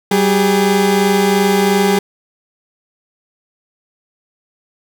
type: tone pair together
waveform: 30% pulse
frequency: 192.46 / 407.8 Hz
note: G3 / G#4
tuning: -32 / -32 cents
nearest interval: octave + minor second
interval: 1300 cents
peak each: -11 dBFS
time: 0.11-1.99 s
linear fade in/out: 5 ms
effects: none